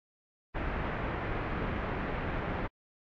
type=low-pass noise; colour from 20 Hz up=pink; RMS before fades=-34 dBFS; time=0.54-2.68 s; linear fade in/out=20 ms; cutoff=2200 Hz; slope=24 dB/octave; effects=AAC 64 kbps